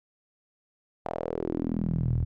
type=tone with band-pass filter sweep; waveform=sawtooth; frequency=41.2 Hz; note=E1; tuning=in tune; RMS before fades=-29 dBFS; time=1.05-2.25 s; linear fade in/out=10 ms; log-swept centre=740 to 96 Hz; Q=3.6; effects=none